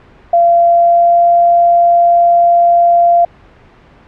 sine tone with pitch glide, 686 to 690.4 Hz, F5 to F5, -31 to -20 cents, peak -5 dBFS, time 0.33-3.25 s, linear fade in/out 5 ms, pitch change +11 cents, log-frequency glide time 0.66-1.27 s, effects pink hiss -42 dBFS RMS until 4.07 s + low-pass 2000 Hz 12 dB/octave

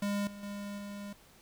square tone with level steps, 202.8 Hz, G#3, 41 cents flat, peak -31 / -45 / -39 / -41 dBFS, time 0.02-1.13 s, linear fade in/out 5 ms, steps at 0.27 / 0.43 / 0.78 s, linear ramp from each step 2 ms, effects pink hiss -60 dBFS RMS until 1.41 s

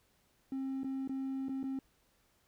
triangle tone with dropouts, 267.2 Hz, C4, 36 cents sharp, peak -32 dBFS, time 0.52-1.79 s, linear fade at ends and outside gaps 2 ms, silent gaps 0.834-0.844 / 1.076-1.094 / 1.485-1.493 / 1.631-1.639 s, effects tanh soft clip ceiling -29 dBFS + pink hiss -72 dBFS RMS until 2.47 s

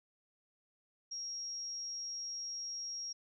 sine tone, 5600 Hz, F8, 4 cents sharp, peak -39 dBFS, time 1.11-3.13 s, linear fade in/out 10 ms, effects none

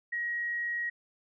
sine tone, 1896 Hz, A#6, 29 cents sharp, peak -30 dBFS, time 0.12-0.9 s, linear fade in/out 10 ms, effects none

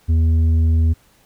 triangle tone with tanh clipping, 81 Hz, E2, 30 cents flat, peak -13 dBFS, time 0.08-0.94 s, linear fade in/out 20 ms, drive 10 dB, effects pink hiss -55 dBFS RMS until 1.25 s

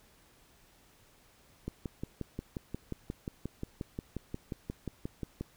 click train, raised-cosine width 3 ms, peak -23 dBFS, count 22, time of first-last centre 1.68-5.41 s, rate 5.63 Hz, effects pink hiss -63 dBFS RMS until 5.56 s

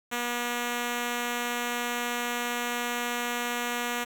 5% pulse tone, 241 Hz, B3, 42 cents flat, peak -17 dBFS, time 0.11-4.05 s, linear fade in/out 20 ms, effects 9-bit

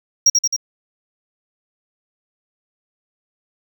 triangle tone with echo, 5630 Hz, F8, 13 cents sharp, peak -7 dBFS, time 0.26-0.3 s, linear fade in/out 5 ms, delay 88 ms, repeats 3, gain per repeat -3 dB, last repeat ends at 0.564 s, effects none

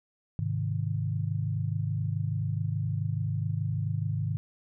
sine chord, Ab major, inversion none, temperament equal, 103.83 / 130.81 / 155.56 Hz, Ab2 / C3 / Eb3, 0 / 0 / 0 cents, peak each -30 / -33 / -32 dBFS, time 0.39-4.37 s, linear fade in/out 0 ms, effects none

